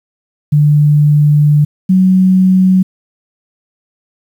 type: tone pair in turn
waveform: sine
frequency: 148.1 / 186.59 Hz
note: D3 / F#3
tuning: +15 / +15 cents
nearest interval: major third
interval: 400 cents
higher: second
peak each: -5 dBFS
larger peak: neither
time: 0.52-1.65 / 1.89-2.83 s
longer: first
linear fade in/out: 10 ms
effects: 7-bit